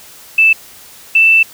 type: tone pair in turn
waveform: sine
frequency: 2640 / 2658 Hz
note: E7 / E7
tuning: +2 / +14 cents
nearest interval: unison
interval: 12 cents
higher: second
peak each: -5 dBFS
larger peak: neither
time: 0.38-0.53 / 1.15-1.43 s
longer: second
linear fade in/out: 5 ms
effects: white hiss -38 dBFS RMS until 1.53 s